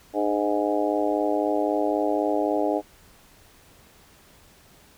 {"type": "harmonic tone with a mistuned harmonic", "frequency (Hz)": 103.83, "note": "G#2", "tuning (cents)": 0, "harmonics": [3, 4, 5, 6, 7, 8], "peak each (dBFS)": [-26, -28, -29, -27, -30, -31], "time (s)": [0.13, 2.82], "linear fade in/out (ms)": 50, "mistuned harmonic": 3, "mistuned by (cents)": -43, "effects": ["pink hiss -54 dBFS RMS until 4.97 s"]}